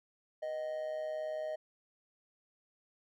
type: tone with amplitude modulation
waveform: triangle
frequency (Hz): 622.3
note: D#5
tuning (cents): 0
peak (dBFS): -31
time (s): 0.42-1.56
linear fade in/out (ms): 10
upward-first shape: sine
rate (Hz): 138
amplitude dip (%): 55
effects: none